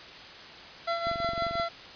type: tone with tremolo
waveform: 25% pulse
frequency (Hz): 677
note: E5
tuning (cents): +46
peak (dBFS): -22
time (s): 0.87-1.69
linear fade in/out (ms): 10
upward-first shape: triangle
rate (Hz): 5.8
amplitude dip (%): 60
type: click train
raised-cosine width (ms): 3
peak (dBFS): -27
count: 13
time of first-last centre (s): 1.07-1.599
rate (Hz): 22.7
effects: white hiss -45 dBFS RMS until 1.95 s + resampled to 11025 Hz